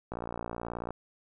click train, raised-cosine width 1 ms, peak -22 dBFS, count 47, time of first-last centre 0.12-0.906 s, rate 58.5 Hz, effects none

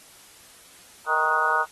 harmonic tone with a mistuned harmonic, 156.1 Hz, D#3, 6 cents sharp, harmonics 3 / 4 / 5 / 6 / 7 / 8 / 9, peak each -34 / -32 / -31 / -26 / -30 / -24 / -24 dBFS, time 1.06-1.66 s, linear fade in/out 50 ms, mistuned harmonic 9, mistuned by +71 cents, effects white hiss -50 dBFS RMS until 1.71 s + AAC 32 kbps

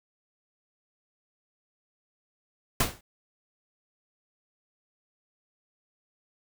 pink noise with exponential decay, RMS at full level -20 dBFS, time 2.8-3.01 s, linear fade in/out 5 ms, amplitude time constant 44 ms, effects none

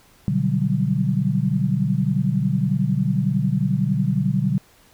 sine chord, G major seventh, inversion first, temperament equal, 123.47 / 146.83 / 185 / 196 Hz, B2 / D3 / F#3 / G3, 0 / 0 / 0 / 0 cents, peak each -24 / -22 / -23 / -24 dBFS, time 0.28-4.58 s, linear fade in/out 0 ms, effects pink hiss -54 dBFS RMS until 4.93 s

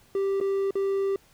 triangle tone with dropouts, 392 Hz, G4, in tune, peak -21 dBFS, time 0.15-1.16 s, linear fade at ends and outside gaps 2 ms, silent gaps 0.402-0.411 / 0.708-0.754 s, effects pink hiss -59 dBFS RMS until 1.33 s

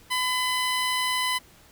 15% pulse tone, 1008 Hz, B5, 35 cents sharp, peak -17 dBFS, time 0.1-1.39 s, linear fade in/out 20 ms, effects pink hiss -54 dBFS RMS until 1.71 s

